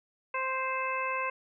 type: harmonic tone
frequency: 523.3 Hz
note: C5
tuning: in tune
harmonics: 1 / 2 / 3 / 4 / 5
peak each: -37 / -32 / -39 / -38 / -36 dBFS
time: 0.34-1.3 s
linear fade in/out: 5 ms
effects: none